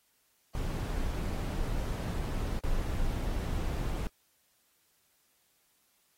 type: noise with dropouts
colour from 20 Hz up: brown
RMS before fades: -32 dBFS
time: 0.55-4.07 s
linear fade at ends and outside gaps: 1 ms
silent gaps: 2.592-2.636 s
effects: white hiss -71 dBFS RMS until 6.17 s + AAC 48 kbps